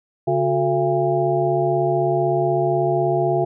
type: tone cluster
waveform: sine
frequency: 140.5 / 363.8 / 439.9 / 678 / 811 Hz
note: C#3 / F#4 / A4 / E5 / G#5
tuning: +24 / -29 / 0 / +49 / -41 cents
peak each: -24 / -20 / -27 / -21 / -27 dBFS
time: 0.27-3.45 s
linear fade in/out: 10 ms
effects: none